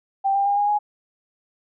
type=tone with pitch steps; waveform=sine; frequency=784 / 795.9 / 807.9 / 820.1 / 832.5 Hz; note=G5 / G5 / G#5 / G#5 / G#5; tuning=0 / +26 / -48 / -22 / +4 cents; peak=-17 dBFS; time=0.24-0.79 s; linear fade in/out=20 ms; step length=110 ms; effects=none